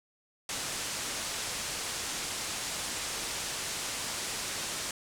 white low-pass noise, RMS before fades -36 dBFS, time 0.49-4.91 s, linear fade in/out 2 ms, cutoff 9000 Hz, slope 24 dB/octave, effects none

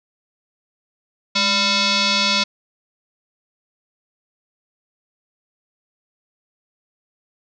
sine tone with frequency modulation, 587.3 Hz, D5, in tune, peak -15 dBFS, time 1.35-2.44 s, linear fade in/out 10 ms, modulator 794 Hz, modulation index 6.1, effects none

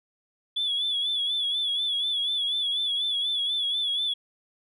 sine tone with vibrato, 3422 Hz, A7, 49 cents flat, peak -23 dBFS, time 0.56-4.14 s, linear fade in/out 10 ms, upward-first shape sine, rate 4.1 Hz, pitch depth 63 cents each way, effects tanh soft clip ceiling -20 dBFS

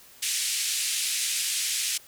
white band-pass noise, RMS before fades -28 dBFS, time 0.22-1.98 s, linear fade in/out 10 ms, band 2200 to 10000 Hz, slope 24 dB/octave, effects white hiss -52 dBFS RMS until 2.07 s

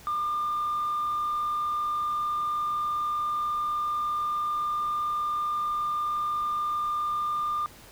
sine tone with frequency modulation, 1200 Hz, D6, 37 cents sharp, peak -24 dBFS, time 0.07-7.66 s, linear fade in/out 0 ms, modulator 46.7 Hz, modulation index 0.26, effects tanh soft clip ceiling -23 dBFS + pink hiss -50 dBFS RMS until 7.91 s

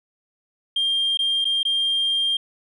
sine tone with dropouts, 3198 Hz, G7, 34 cents sharp, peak -17 dBFS, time 0.76-2.37 s, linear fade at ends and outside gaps 5 ms, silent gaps 1.173-1.19 / 1.445-1.452 / 1.631-1.651 s, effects tanh soft clip ceiling -16 dBFS

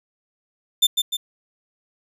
40% pulse tone with echo, 3563 Hz, A7, 21 cents sharp, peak -11 dBFS, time 0.82-0.87 s, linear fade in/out 10 ms, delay 150 ms, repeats 2, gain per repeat -5 dB, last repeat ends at 1.17 s, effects none

